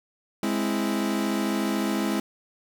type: chord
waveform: 40% pulse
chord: Ab augmented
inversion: none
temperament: equal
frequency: 207.7 / 261.6 / 329.6 Hz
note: Ab3 / C4 / E4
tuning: 0 / 0 / 0 cents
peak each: -26 / -29 / -28 dBFS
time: 0.43-2.2 s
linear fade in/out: 2 ms
effects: none